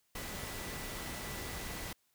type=tone in noise; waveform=sine; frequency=1975.5 Hz; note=B6; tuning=in tune; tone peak=-51 dBFS; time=0.15-1.93 s; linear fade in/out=5 ms; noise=pink; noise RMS=-42 dBFS; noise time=0.15-1.93 s; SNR=-12 dB; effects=white hiss -75 dBFS RMS until 2.14 s